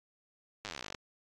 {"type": "slowing click train", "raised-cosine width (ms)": 0.2, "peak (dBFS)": -22, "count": 21, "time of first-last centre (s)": [0.65, 0.948], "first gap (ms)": 9, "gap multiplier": 1.05, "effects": ["AAC 32 kbps"]}